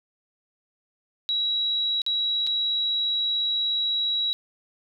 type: tone with dropouts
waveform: sine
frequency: 3881 Hz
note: B7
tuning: 31 cents flat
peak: -22 dBFS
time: 1.29-4.33 s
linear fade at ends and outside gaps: 0 ms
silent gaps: 2.018-2.064 / 2.467-2.472 s
effects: none